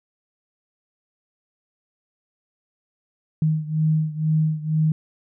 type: beating tone pair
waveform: sine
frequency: 155.56 / 157.66 Hz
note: D#3 / D#3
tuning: 0 / +23 cents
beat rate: 2.1 Hz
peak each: -20 / -23 dBFS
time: 3.42-4.92 s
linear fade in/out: 2 ms
effects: none